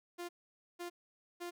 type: tone bursts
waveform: sawtooth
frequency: 349.2 Hz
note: F4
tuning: in tune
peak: -37 dBFS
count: 3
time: 0.18-1.51 s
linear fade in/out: 20 ms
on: 110 ms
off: 500 ms
effects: none